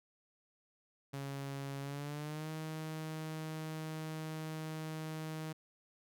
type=tone with pitch glide; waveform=sawtooth; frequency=138.59 to 157.37 Hz; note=C#3 to D#3; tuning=0 to +20 cents; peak=-36 dBFS; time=1.13-5.53 s; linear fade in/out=10 ms; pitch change=+220 cents; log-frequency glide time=1.81-2.5 s; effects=none